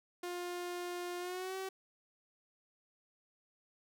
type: tone with pitch glide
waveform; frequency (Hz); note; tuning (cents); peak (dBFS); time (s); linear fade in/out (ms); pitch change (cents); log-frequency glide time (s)
sawtooth; 353.7 to 381.3; F4 to G4; +22 to -48; -35; 0.23-1.69; 5; +130; 1.19-1.56
effects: none